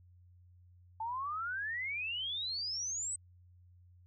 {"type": "exponential sweep", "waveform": "sine", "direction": "up", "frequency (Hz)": [870, 8220], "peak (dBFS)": -35, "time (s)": [1, 3.16], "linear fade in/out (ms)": 5, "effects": ["added 89 Hz sine -58 dBFS peak until 4.06 s"]}